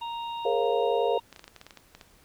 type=harmonic tone; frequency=932.3 Hz; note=A#5; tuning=in tune; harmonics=1 / 3 / 4; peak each=-32 / -43 / -44 dBFS; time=0.01-1.2 s; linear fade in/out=10 ms
type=chord; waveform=sine; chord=Bb minor seventh; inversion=third; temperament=equal with one note detuned; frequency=415.3 / 466.2 / 543.6 / 698.5 Hz; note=Ab4 / Bb4 / Db5 / F5; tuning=0 / 0 / -34 / 0 cents; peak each=-29 / -26 / -29 / -30 dBFS; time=0.45-1.18 s; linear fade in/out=5 ms
type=clicks; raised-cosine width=0.2 ms; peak=-27 dBFS; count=12; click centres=1.327 / 1.362 / 1.394 / 1.442 / 1.479 / 1.563 / 1.614 / 1.666 / 1.708 / 1.773 / 1.95 / 2.012 s
effects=pink hiss -59 dBFS RMS until 2.24 s